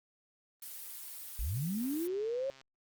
blue noise, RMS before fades -45 dBFS, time 0.62-2.07 s, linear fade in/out 2 ms
sine linear sweep, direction up, 41 to 554.4 Hz, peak -32 dBFS, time 1.39-2.5 s, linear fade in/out 0 ms
click train, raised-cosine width 0.2 ms, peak -39 dBFS, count 110, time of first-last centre 1.8-2.613 s, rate 134 Hz
effects Opus 24 kbps

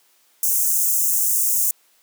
white high-pass noise, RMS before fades -19 dBFS, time 0.43-1.71 s, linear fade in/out 2 ms, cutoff 6300 Hz, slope 48 dB/octave, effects white hiss -59 dBFS RMS until 2.02 s + high-pass 300 Hz 12 dB/octave

